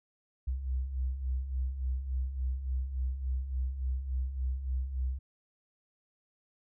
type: beating tone pair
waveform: sine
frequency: 61.9 / 65.4 Hz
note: B1 / C2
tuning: +5 / 0 cents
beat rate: 3.5 Hz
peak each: -38 / -31 dBFS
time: 0.47-5.19 s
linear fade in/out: 10 ms
effects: none